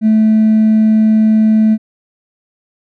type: tone with hard clipping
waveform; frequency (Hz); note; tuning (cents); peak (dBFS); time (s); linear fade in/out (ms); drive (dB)
triangle; 217.9; A3; -17; -6; 0.01-1.78; 50; 2
effects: none